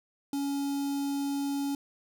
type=tone with notch filter; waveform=square; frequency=280.2 Hz; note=C#4; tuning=19 cents sharp; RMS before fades=-31 dBFS; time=0.33-1.75 s; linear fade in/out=2 ms; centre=1800 Hz; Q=0.56; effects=none